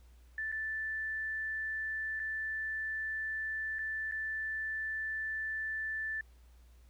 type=tone with dropouts; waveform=sine; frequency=1760 Hz; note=A6; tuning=in tune; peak=-34 dBFS; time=0.38-6.21 s; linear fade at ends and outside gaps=2 ms; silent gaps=0.517-0.524 / 2.195-2.199 / 3.786-3.79 / 4.113-4.121 s; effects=added 60 Hz sine -56 dBFS peak until 6.89 s + pink hiss -70 dBFS RMS until 6.89 s

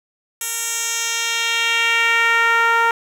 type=tone with band-pass filter sweep; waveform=10% pulse; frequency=461.6 Hz; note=A#4; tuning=17 cents flat; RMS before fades=-18 dBFS; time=0.41-2.91 s; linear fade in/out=2 ms; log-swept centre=10000 to 1100 Hz; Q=1.5; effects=7-bit

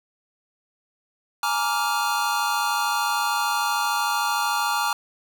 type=chord; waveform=square; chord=Bb dominant seventh; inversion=third; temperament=just; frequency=839.1 / 932.3 / 1165.4 / 1398.5 Hz; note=Ab5 / Bb5 / D6 / F6; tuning=+18 / 0 / -14 / +2 cents; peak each=-28 dBFS; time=1.43-4.93 s; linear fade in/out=2 ms; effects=none

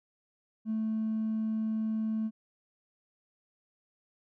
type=tone with hard clipping; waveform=sine; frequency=219.6 Hz; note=A3; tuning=3 cents flat; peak=-29 dBFS; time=0.65-2.31 s; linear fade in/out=50 ms; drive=1 dB; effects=none

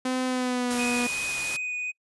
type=tone with pitch glide; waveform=sawtooth; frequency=256.1 to 243.3 Hz; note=C4 to B3; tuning=-37 to -26 cents; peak=-21 dBFS; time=0.05-1.07 s; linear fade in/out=5 ms; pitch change=-89 cents; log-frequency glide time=0.26-0.79 s
type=noise; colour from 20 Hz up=white; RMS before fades=-32 dBFS; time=0.7-1.57 s; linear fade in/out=10 ms
type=tone with vibrato; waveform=triangle; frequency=2489 Hz; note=D#7; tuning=in tune; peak=-27 dBFS; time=0.78-1.92 s; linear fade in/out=20 ms; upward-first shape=sine; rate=2.8 Hz; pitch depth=9 cents each way
effects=noise-tail reverb RT60 0.1 s tail -26 dB re dry + resampled to 24000 Hz

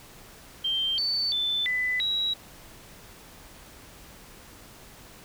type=tone with pitch steps; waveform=sine; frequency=3148 / 4517 / 3523 / 2000 / 3873 Hz; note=G7 / C#8 / A7 / B6 / B7; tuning=+7 / +32 / +1 / +21 / -35 cents; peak=-24 dBFS; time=0.64-2.34 s; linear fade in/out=10 ms; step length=340 ms; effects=pink hiss -49 dBFS RMS until 5.24 s

